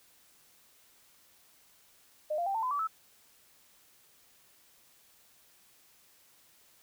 sine tone with pitch steps, 610 / 692.7 / 786.5 / 893.1 / 1014.1 / 1151.5 / 1307.6 Hz, D#5 / F5 / G5 / A5 / B5 / D6 / E6, -34 / -14 / +6 / +26 / +46 / -34 / -14 cents, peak -29 dBFS, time 2.3-2.874 s, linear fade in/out 10 ms, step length 82 ms, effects white hiss -63 dBFS RMS until 6.82 s

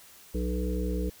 harmonic tone with a mistuned harmonic, 61 Hz, B1, 21 cents flat, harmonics 1 / 3 / 5 / 7 / 8, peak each -29 / -34 / -36 / -37 / -38 dBFS, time 0.34-1.1 s, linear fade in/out 10 ms, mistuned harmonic 3, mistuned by +18 cents, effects white hiss -53 dBFS RMS until 1.2 s

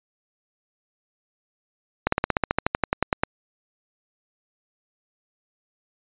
slowing click train, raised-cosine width 0.5 ms, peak -4 dBFS, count 16, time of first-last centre 2.07-3.235 s, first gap 54 ms, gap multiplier 1.05, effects resampled to 8000 Hz

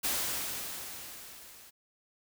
white noise with level ramp, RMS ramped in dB -30 to -54 dBFS, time 0.03-1.71 s, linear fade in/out 20 ms, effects none

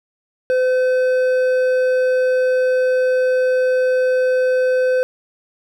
triangle tone with hard clipping, 510 Hz, C5, 44 cents flat, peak -15 dBFS, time 0.5-5.03 s, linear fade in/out 0 ms, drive 10 dB, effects none

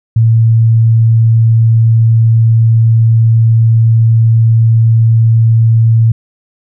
sine tone, 113.5 Hz, A#2, 46 cents flat, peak -4 dBFS, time 0.16-6.12 s, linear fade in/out 5 ms, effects none

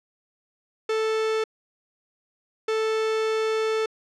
45% pulse tone bursts at uneven times, 440 Hz, A4, in tune, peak -22 dBFS, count 2, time 0.89-1.44 / 2.68-3.86 s, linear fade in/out 5 ms, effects low-pass 5000 Hz 12 dB/octave

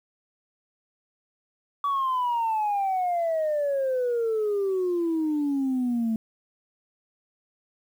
sine exponential sweep, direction down, 1147 to 220 Hz, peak -21 dBFS, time 1.84-6.16 s, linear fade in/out 2 ms, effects tanh soft clip ceiling -20 dBFS + 9-bit

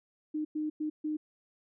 sine tone bursts at uneven times, 306 Hz, D#4, 29 cents flat, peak -30 dBFS, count 4, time 0.34-0.45 / 0.55-0.7 / 0.8-0.9 / 1.04-1.17 s, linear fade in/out 10 ms, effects none

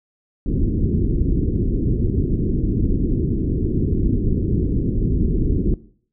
pink low-pass noise, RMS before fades -19 dBFS, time 0.46-5.74 s, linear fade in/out 2 ms, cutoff 390 Hz, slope 48 dB/octave, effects noise-tail reverb RT60 0.5 s tail -17 dB re dry

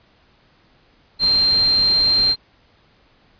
sine tone in noise, 4168 Hz, C8, 7 cents flat, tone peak -13 dBFS, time 1.19-2.36 s, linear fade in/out 50 ms, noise pink, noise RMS -31 dBFS, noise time 1.19-2.36 s, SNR +15 dB, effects pink hiss -56 dBFS RMS until 3.39 s + resampled to 11025 Hz

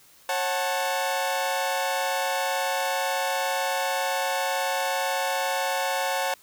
sawtooth chord, F# minor, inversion second, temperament equal with one note detuned, 545.5 / 740 / 880 Hz, C#5 / F#5 / A5, -28 / 0 / 0 cents, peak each -25 dBFS, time 0.29-6.34 s, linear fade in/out 2 ms, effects white hiss -55 dBFS RMS until 6.42 s

